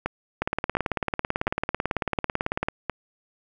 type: two click trains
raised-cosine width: 0.5 ms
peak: -9 / -10 dBFS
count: 42 / 5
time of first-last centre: 0.42-2.685 / 0.06-2.897 s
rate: 18.1 / 1.41 Hz
effects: none